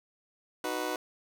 20% pulse chord, B major, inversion first, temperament just, 308.7 / 370.4 / 493.9 Hz, D#4 / F#4 / B4, -14 / +2 / 0 cents, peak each -31 dBFS, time 0.64-0.96 s, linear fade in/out 2 ms, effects none

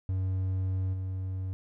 triangle tone with level steps, 94 Hz, F#2, 28 cents sharp, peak -25 / -29 dBFS, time 0.09-1.53 s, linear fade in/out 0 ms, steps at 0.93 s, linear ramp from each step 10 ms, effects none

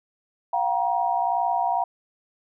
sine tone cluster, 703 / 765 / 947 Hz, F5 / G5 / A#5, +11 / -42 / +27 cents, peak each -25 dBFS, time 0.53-1.84 s, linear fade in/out 5 ms, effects none

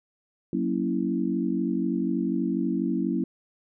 sine chord, F# dominant seventh, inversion none, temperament equal, 185 / 233.1 / 277.2 / 329.6 Hz, F#3 / A#3 / C#4 / E4, 0 / 0 / 0 / 0 cents, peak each -29 dBFS, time 0.53-3.24 s, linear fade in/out 2 ms, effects none

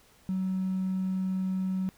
triangle tone with hard clipping, 187.9 Hz, F#3, 27 cents sharp, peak -27 dBFS, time 0.29-1.89 s, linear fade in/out 0 ms, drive 3 dB, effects pink hiss -60 dBFS RMS until 1.97 s

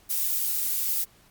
violet noise with amplitude modulation, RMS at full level -25 dBFS, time 0.09-1.05 s, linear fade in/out 20 ms, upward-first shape sine, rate 93.2 Hz, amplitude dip 25%, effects pink hiss -58 dBFS RMS until 1.3 s + Opus 48 kbps

